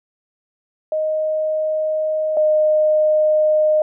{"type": "tone pair in turn", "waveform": "sine", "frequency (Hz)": [622.3, 615.2], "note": ["D#5", "D#5"], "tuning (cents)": [0, -20], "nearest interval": "unison", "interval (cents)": 20, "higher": "first", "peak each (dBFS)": [-17, -12], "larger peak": "second", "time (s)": [[0.92, 2.37], [2.37, 3.82]], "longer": "neither", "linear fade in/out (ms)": 2, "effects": []}